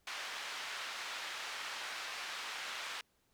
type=band-pass noise; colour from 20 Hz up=pink; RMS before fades=-43 dBFS; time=0.07-3.01 s; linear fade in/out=2 ms; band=1200 to 4500 Hz; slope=12 dB/octave; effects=pink hiss -75 dBFS RMS until 3.33 s